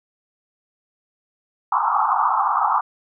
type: band-pass noise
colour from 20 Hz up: white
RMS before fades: -19 dBFS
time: 1.72-2.81 s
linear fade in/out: 5 ms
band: 760 to 1300 Hz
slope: 96 dB/octave
effects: none